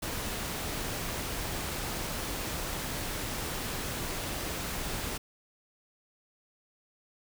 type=noise; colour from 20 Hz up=pink; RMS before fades=-35 dBFS; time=0.02-5.18 s; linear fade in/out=10 ms; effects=none